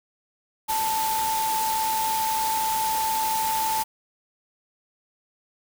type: tone in noise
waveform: sine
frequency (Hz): 883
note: A5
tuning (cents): +6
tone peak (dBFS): -23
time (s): 0.68-3.84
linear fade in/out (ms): 20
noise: white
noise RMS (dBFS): -30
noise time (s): 0.68-3.84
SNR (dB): +4
effects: none